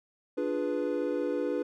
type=chord; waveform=triangle; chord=D diminished seventh; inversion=none; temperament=equal; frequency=293.7 / 349.2 / 415.3 / 493.9 Hz; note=D4 / F4 / Ab4 / Cb5; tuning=0 / 0 / 0 / 0 cents; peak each=-31 / -33 / -33 / -30 dBFS; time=0.37-1.63 s; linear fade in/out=10 ms; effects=none